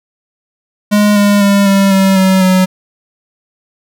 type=tone with pitch steps; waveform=square; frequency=207.7 / 203.9 / 200.2 / 196.5 / 192.9 / 189.36 / 185.9 Hz; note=G#3 / G#3 / G3 / G3 / G3 / F#3 / F#3; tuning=0 / -32 / +37 / +4 / -28 / +40 / +8 cents; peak=-7 dBFS; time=0.91-2.66 s; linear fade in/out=20 ms; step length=250 ms; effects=none